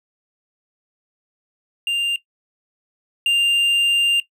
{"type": "tone pair in turn", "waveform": "triangle", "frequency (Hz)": [2794, 2794], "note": ["F7", "F7"], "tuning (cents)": [0, 0], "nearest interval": "unison", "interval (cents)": 0, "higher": "neither", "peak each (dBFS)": [-16, -12], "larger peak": "second", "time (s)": [[1.87, 2.16], [3.26, 4.2]], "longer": "second", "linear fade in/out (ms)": 2, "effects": ["noise-tail reverb RT60 0.1 s tail -17 dB re dry"]}